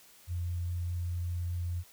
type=tone with vibrato; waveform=sine; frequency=87.31 Hz; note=F2; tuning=in tune; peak=-31 dBFS; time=0.27-1.84 s; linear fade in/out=50 ms; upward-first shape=triangle; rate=4.9 Hz; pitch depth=9 cents each way; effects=white hiss -58 dBFS RMS until 1.92 s